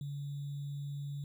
sine tone with sample-and-hold, 142.4 Hz, C#3, 47 cents sharp, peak -37 dBFS, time 0.01-1.24 s, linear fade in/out 2 ms, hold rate 3675 Hz, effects none

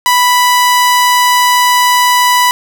sawtooth tone, 987.8 Hz, B5, in tune, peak -3 dBFS, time 0.06-2.51 s, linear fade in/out 0 ms, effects none

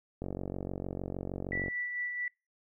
click train, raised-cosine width 2 ms, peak -23 dBFS, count 69, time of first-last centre 0.22-1.682 s, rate 46.5 Hz
sine tone with tremolo, 1963 Hz, B6, 11 cents flat, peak -31 dBFS, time 1.52-2.28 s, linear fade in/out 2 ms, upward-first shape sine, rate 4.5 Hz, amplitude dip 40%
effects noise-tail reverb RT60 0.3 s tail -26 dB re dry

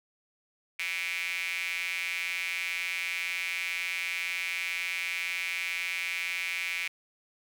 square tone with high-pass filter, 89 Hz, F2, 33 cents sharp, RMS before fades -33 dBFS, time 0.79-6.88 s, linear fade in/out 5 ms, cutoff 2300 Hz, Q 7.3, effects none

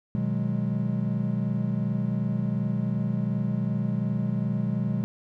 triangle chord, G# minor seventh, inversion first, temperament equal, 123.47 / 155.56 / 185 / 207.7 Hz, B2 / D#3 / F#3 / G#3, 0 / 0 / 0 / 0 cents, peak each -27 / -30 / -28 / -27 dBFS, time 0.15-5.04 s, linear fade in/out 0 ms, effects none

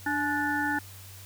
harmonic tone with a mistuned harmonic, 293.7 Hz, D4, in tune, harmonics 1 / 3 / 5 / 6, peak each -31 / -31 / -31 / -31 dBFS, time 0.06-0.79 s, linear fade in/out 5 ms, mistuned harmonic 3, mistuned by -60 cents, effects added 96 Hz sine -46 dBFS peak until 1.25 s + white hiss -49 dBFS RMS until 1.25 s

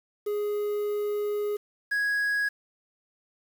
triangle tone pair in turn, 415.3 / 1661.2 Hz, G#4 / G#6, 0 / 0 cents, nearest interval 2 octaves, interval 2400 cents, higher second, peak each -24 / -22 dBFS, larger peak second, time 0.26-1.57 / 1.91-2.49 s, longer first, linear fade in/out 10 ms, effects 8-bit

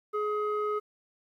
square tone with low-pass filter, 420.8 Hz, G#4, 23 cents sharp, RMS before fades -30 dBFS, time 0.13-0.8 s, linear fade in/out 20 ms, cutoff 1200 Hz, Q 2.8, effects 11-bit

